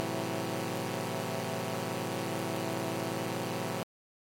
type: chord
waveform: 10% pulse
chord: F# half-diminished seventh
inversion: first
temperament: equal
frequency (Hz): 110 / 130.81 / 164.81 / 185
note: A2 / C3 / E3 / F#3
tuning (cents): 0 / 0 / 0 / 0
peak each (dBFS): -30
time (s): 0-3.83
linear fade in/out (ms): 0
effects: AAC 64 kbps